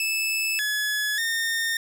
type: tone with pitch steps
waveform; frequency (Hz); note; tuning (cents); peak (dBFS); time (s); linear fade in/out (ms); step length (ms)
sawtooth; 2619 / 1700 / 1827; E7 / G#6 / A#6; -12 / +40 / -35; -20; 0-1.77; 2; 590
effects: none